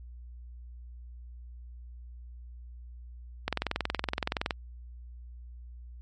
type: click train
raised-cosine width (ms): 0.3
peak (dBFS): -12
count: 23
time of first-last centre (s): 3.48-4.508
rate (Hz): 21.4
effects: added 60 Hz sine -43 dBFS peak until 6.01 s + MP3 48 kbps